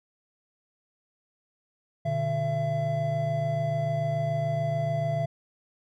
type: tone cluster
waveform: triangle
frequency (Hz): 122.6 / 149.5 / 672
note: B2 / D3 / E5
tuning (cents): -12 / +31 / +33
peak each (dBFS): -30 / -27 / -26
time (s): 2.05-5.26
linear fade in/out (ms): 10
effects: none